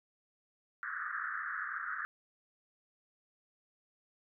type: band-pass noise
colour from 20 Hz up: white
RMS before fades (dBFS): -39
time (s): 0.83-2.05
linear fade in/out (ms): 0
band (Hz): 1200 to 1800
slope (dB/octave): 96
effects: none